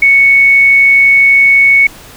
sine tone, 2217 Hz, C#7, in tune, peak -3 dBFS, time 0.02-1.87 s, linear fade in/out 5 ms, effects pink hiss -34 dBFS RMS until 2.16 s

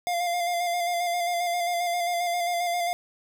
square tone with vibrato, 698.5 Hz, F5, in tune, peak -25 dBFS, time 0.07-2.93 s, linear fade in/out 0 ms, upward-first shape square, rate 7.5 Hz, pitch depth 24 cents each way, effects none

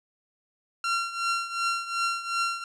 sawtooth tone with tremolo, 1370 Hz, F6, 34 cents flat, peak -19 dBFS, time 0.84-2.64 s, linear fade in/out 2 ms, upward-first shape triangle, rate 2.7 Hz, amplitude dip 80%, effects low-pass 7000 Hz 12 dB/octave

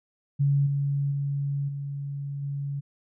sine tone with level steps, 140.9 Hz, C#3, 29 cents sharp, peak -19 / -23 / -25 / -30 / -28 dBFS, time 0.39-2.81 s, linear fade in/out 20 ms, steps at 0.66 / 1.11 / 1.68 / 2.42 s, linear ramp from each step 10 ms, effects none

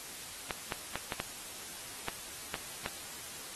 clicks, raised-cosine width 0.3 ms, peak -17 dBFS, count 8, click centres 0.508 / 0.722 / 0.956 / 1.122 / 1.201 / 2.084 / 2.542 / 2.861 s, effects white hiss -45 dBFS RMS until 3.55 s + AAC 32 kbps

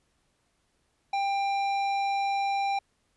sine tone with hard clipping, 793 Hz, G5, 20 cents sharp, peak -27 dBFS, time 1.13-2.79 s, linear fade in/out 5 ms, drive 11 dB, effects pink hiss -72 dBFS RMS until 3.16 s + resampled to 24000 Hz

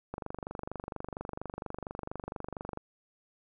click train, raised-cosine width 1 ms, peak -23 dBFS, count 65, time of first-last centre 0.14-2.774 s, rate 24.3 Hz, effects none

